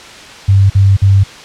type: tone bursts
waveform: sine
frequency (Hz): 98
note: G2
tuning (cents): 0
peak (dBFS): -4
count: 3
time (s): 0.48-1.238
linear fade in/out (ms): 10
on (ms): 220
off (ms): 49
effects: white hiss -32 dBFS RMS until 1.44 s + low-pass 5000 Hz 12 dB/octave